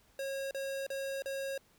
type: tone bursts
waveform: square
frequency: 544 Hz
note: C#5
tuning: 33 cents flat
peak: -36 dBFS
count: 4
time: 0.19-1.578 s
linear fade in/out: 2 ms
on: 320 ms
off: 36 ms
effects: pink hiss -67 dBFS RMS until 1.78 s